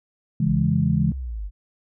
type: chord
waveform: sine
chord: C# minor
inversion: none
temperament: just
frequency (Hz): 138.59 / 166.31 / 207.9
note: C#3 / E3 / G#3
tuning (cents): 0 / +16 / +2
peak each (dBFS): -22 / -21 / -23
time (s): 0.4-1.12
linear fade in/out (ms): 5
type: linear two-way sweep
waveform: sine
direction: up then down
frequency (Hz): 45.85 to 92.5 to 45.85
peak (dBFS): -27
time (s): 0.45-1.51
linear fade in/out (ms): 50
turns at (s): 0.74
effects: none